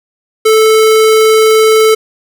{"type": "tone", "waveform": "square", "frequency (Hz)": 438.2, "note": "A4", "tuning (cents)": -7, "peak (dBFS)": -5, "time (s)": [0.45, 1.95], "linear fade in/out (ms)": 10, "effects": []}